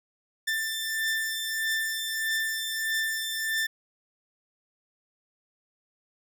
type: beating tone pair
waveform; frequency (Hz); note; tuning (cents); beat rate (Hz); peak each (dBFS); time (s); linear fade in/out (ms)
sawtooth; 1778 / 1779.6; A6 / A6; +18 / +19; 1.6; -25 / -30; 0.47-3.67; 10
effects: none